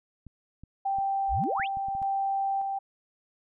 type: clicks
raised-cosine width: 5 ms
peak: -33 dBFS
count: 8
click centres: 0.267 / 0.636 / 0.986 / 1.598 / 1.771 / 1.885 / 1.951 / 2.018 s
type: tone with tremolo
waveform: sine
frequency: 784 Hz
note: G5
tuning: in tune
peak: -25 dBFS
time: 0.85-2.79 s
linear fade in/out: 10 ms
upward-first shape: square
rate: 0.85 Hz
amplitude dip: 30%
type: exponential sweep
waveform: sine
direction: up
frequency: 36.49 to 3729 Hz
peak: -28 dBFS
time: 1.28-1.68 s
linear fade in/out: 50 ms
effects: none